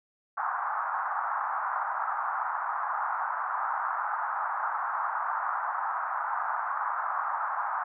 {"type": "band-pass noise", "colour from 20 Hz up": "white", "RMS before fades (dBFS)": -31, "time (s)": [0.37, 7.84], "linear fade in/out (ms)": 10, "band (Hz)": [780, 1400], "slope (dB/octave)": 48, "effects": []}